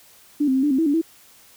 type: tone with pitch steps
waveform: sine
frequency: 293.3 / 262.2 / 264.8 / 294.5 / 263.7 / 325.4 / 286.3 / 327 Hz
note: D4 / C4 / C4 / D4 / C4 / E4 / D4 / E4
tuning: -2 / +4 / +21 / +5 / +14 / -22 / -44 / -14 cents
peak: -16 dBFS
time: 0.4-1.016 s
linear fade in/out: 10 ms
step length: 77 ms
effects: white hiss -51 dBFS RMS until 1.56 s